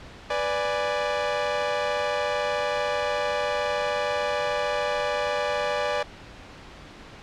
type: chord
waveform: sawtooth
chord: G# diminished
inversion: first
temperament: equal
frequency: 493.9 / 587.3 / 830.6 Hz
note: B4 / D5 / G#5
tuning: 0 / 0 / 0 cents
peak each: -26 / -22 / -27 dBFS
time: 0.3-6.03 s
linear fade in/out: 5 ms
effects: pink hiss -44 dBFS RMS until 7.22 s + low-pass 4000 Hz 12 dB/octave